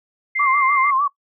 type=tone; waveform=sine; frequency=2093 Hz; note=C7; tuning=in tune; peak=-19 dBFS; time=0.35-0.91 s; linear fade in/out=10 ms
type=tone with vibrato; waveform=sine; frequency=1105 Hz; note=C#6; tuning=6 cents flat; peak=-15 dBFS; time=0.39-1.08 s; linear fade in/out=10 ms; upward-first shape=sine; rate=6.6 Hz; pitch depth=100 cents each way
effects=noise-tail reverb RT60 0.1 s tail -20 dB re dry